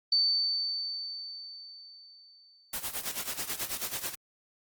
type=tone with exponential decay; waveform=sine; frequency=4544 Hz; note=C#8; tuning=42 cents sharp; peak=-21 dBFS; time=0.12-2.84 s; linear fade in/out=5 ms; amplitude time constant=590 ms
type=noise with tremolo; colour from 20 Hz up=white; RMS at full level=-32 dBFS; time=2.73-4.15 s; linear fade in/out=5 ms; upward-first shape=sine; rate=9.2 Hz; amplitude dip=80%
effects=Opus 24 kbps